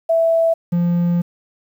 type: tone pair in turn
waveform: sine / triangle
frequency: 659.3 / 173.47 Hz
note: E5 / F3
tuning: 0 / -11 cents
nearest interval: octave + major seventh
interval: 2311 cents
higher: first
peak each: -12 dBFS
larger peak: neither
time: 0.09-0.54 / 0.72-1.22 s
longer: second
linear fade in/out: 10 ms
effects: 8-bit